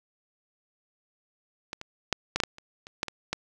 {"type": "clicks", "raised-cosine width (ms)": 0.2, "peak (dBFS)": [-17, -21, -6, -8, -6, -8, -28, -26, -9, -18, -11], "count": 11, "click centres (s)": [1.731, 1.814, 2.127, 2.36, 2.402, 2.436, 2.584, 2.869, 3.031, 3.083, 3.33], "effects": []}